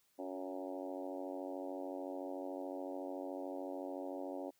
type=harmonic tone with a mistuned harmonic; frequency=93.7 Hz; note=F#2; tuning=22 cents sharp; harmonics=3 / 4 / 5 / 6 / 7 / 8 / 9 / 10; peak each=-45 / -48 / -52 / -46 / -50 / -52 / -55 / -60 dBFS; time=0.18-4.51 s; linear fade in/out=20 ms; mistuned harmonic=4; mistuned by=-37 cents; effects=white hiss -75 dBFS RMS until 4.59 s